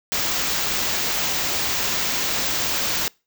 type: band-stop noise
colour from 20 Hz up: white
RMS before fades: -23 dBFS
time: 0.12-3.08 s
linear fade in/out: 0 ms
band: 7500 to 15000 Hz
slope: 48 dB/octave
effects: noise-tail reverb RT60 0.3 s tail -26 dB re dry